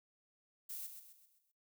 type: noise with echo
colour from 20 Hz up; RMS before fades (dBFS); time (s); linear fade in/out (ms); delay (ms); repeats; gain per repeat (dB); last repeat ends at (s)
violet; -45; 0.69-0.87; 10; 130; 5; -7; 1.52
effects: noise-tail reverb RT60 0.4 s tail -22 dB re dry